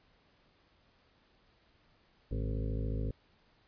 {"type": "harmonic tone with a mistuned harmonic", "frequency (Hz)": 54, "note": "A1", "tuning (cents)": -32, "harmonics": [1, 2, 3, 4, 5, 7, 8, 9, 10], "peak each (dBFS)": [-34, -37, -44, -45, -44, -50, -47, -49, -53], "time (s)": [2.31, 3.11], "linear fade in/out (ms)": 5, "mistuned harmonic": 3, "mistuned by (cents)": -94, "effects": ["pink hiss -68 dBFS RMS until 3.67 s", "resampled to 11025 Hz"]}